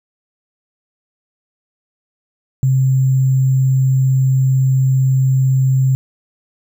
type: tone with sample-and-hold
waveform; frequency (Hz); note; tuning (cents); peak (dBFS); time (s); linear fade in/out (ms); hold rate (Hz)
sine; 132.2; C3; +18; -10; 2.63-5.95; 0; 7350
effects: none